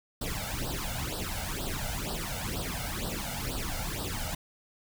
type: noise with flanger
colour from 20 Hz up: pink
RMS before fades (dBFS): -34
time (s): 0.21-4.35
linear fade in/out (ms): 5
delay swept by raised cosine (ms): 0.22 to 1.42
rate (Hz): 2.1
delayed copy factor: +0.85
effects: none